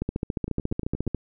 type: two click trains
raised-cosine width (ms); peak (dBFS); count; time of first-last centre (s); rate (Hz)
3; -19 / -13; 6 / 17; 0.48-1.068 / 0.02-1.147; 8.51 / 14.2
effects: none